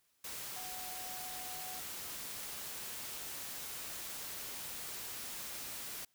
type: tone in noise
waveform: sine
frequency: 740 Hz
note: F#5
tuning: in tune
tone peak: -49 dBFS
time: 0.56-1.8 s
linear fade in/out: 5 ms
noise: white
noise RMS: -44 dBFS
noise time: 0.24-6.05 s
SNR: -8 dB
effects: white hiss -75 dBFS RMS until 6.14 s